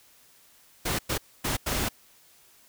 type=noise bursts at uneven times; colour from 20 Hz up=pink; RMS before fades=-28 dBFS; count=4; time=0.85-0.99 / 1.09-1.18 / 1.44-1.57 / 1.66-1.89 s; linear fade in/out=10 ms; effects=white hiss -58 dBFS RMS until 2.68 s